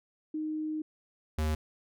sine / square tone pair in turn, 309.7 / 77.42 Hz, D#4 / D#2, -8 / -8 cents, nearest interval 2 octaves, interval 2400 cents, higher first, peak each -31 / -28 dBFS, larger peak second, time 0.34-0.82 / 1.38-1.55 s, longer first, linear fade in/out 5 ms, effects none

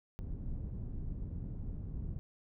pink low-pass noise, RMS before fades -40 dBFS, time 0.19-2.19 s, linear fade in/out 0 ms, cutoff 160 Hz, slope 12 dB/octave, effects none

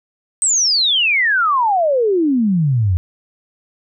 sine exponential sweep, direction down, 8372 to 84.6 Hz, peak -12 dBFS, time 0.42-2.97 s, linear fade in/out 0 ms, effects none

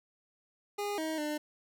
25% pulse tone with pitch steps, 409.4 / 316.6 / 300.3 Hz, G#4 / D#4 / D4, -25 / +30 / +39 cents, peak -29 dBFS, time 0.78-1.38 s, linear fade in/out 10 ms, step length 200 ms, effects none

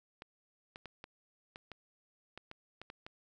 clicks, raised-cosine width 0.3 ms, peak -30 dBFS, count 11, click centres 0.221 / 0.759 / 0.857 / 1.041 / 1.559 / 1.717 / 2.376 / 2.514 / 2.816 / 2.901 / 3.065 s, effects none

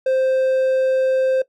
triangle tone, 523.3 Hz, C5, in tune, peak -13 dBFS, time 0.06-1.42 s, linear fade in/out 5 ms, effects noise-tail reverb RT60 0.1 s tail -18 dB re dry

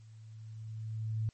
sine tone with level ramp, 110.1 Hz, A2, 2 cents sharp, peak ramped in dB -52 to -29 dBFS, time 0-1.29 s, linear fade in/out 0 ms, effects white hiss -69 dBFS RMS until 1.33 s + MP3 32 kbps

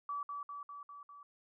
sine tone with echo, 1150 Hz, D6, 37 cents flat, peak -36 dBFS, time 0.09-0.23 s, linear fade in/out 2 ms, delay 200 ms, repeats 5, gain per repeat -3 dB, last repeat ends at 1.23 s, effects none

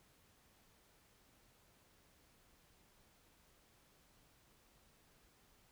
silence, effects pink hiss -70 dBFS RMS until 5.71 s

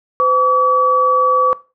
sine tone pair together, 510 / 1143.3 Hz, C5 / D6, -44 / -47 cents, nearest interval octave + major second, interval 1397 cents, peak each -17 / -11 dBFS, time 0.2-1.53 s, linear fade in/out 0 ms, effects noise-tail reverb RT60 0.3 s tail -19 dB re dry

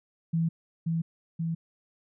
sine tone with echo, 164.81 Hz, E3, in tune, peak -23 dBFS, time 0.33-0.49 s, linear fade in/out 10 ms, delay 530 ms, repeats 2, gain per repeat -2 dB, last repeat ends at 1.55 s, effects none

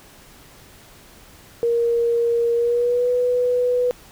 sine tone with pitch glide, 469.1 to 493.6 Hz, A#4 to B4, +11 to -1 cents, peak -16 dBFS, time 1.63-3.91 s, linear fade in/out 0 ms, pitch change +88 cents, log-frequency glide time 2.54-3.1 s, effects pink hiss -47 dBFS RMS until 4.11 s

